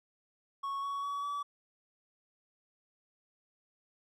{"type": "tone with pitch steps", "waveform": "triangle", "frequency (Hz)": [1106, 1119.5, 1133.2, 1147], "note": ["C#6", "C#6", "C#6", "D6"], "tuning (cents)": [-4, 17, 38, -41], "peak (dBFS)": -32, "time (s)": [0.63, 1.43], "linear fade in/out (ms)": 10, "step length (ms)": 200, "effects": []}